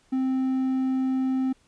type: tone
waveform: triangle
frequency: 261.6 Hz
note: C4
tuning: in tune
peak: -20 dBFS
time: 0.12-1.53 s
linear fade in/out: 10 ms
effects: pink hiss -63 dBFS RMS until 1.67 s + resampled to 22050 Hz